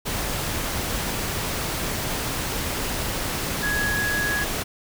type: tone in noise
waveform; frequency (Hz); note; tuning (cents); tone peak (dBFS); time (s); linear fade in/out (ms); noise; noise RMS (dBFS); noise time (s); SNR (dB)
sine; 1670; G#6; +9; -23; 3.62-4.45; 20; pink; -27; 0.05-4.64; +1
effects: none